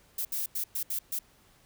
violet noise bursts at uneven times, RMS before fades -32 dBFS, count 6, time 0.18-0.25 / 0.32-0.46 / 0.55-0.64 / 0.75-0.83 / 0.9-0.99 / 1.12-1.19 s, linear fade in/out 5 ms, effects pink hiss -62 dBFS RMS until 1.65 s

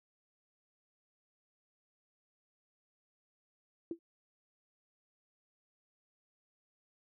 sine tone with exponential decay, 335.5 Hz, E4, 31 cents sharp, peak -31 dBFS, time 3.91-3.99 s, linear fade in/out 2 ms, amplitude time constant 16 ms, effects none

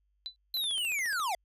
sine tone with exponential decay, 3993 Hz, B7, 18 cents sharp, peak -31 dBFS, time 0.26-0.36 s, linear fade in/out 0 ms, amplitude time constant 21 ms
square linear sweep, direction down, 4097 to 660 Hz, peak -30 dBFS, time 0.54-1.35 s, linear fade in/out 2 ms
click train, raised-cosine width 0.2 ms, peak -30 dBFS, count 10, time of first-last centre 0.57-1.199 s, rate 14.3 Hz
effects added 50 Hz sine -70 dBFS peak until 1.44 s + resampled to 32000 Hz

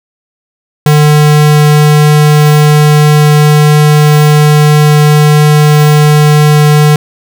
square tone, 149.9 Hz, D3, 36 cents sharp, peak -3 dBFS, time 0.86-6.96 s, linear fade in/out 2 ms, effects none

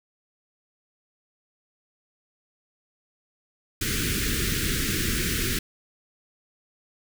pink band-stop noise, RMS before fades -26 dBFS, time 3.81-5.59 s, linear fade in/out 5 ms, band 430 to 1400 Hz, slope 48 dB/octave, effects none

